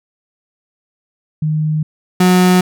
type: tone pair in turn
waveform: sine / 35% pulse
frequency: 154.4 / 182.11 Hz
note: D#3 / F#3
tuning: -13 / -27 cents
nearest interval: minor third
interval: 286 cents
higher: second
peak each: -13 / -6 dBFS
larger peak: second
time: 1.42-1.83 / 2.2-2.61 s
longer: neither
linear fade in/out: 5 ms
effects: none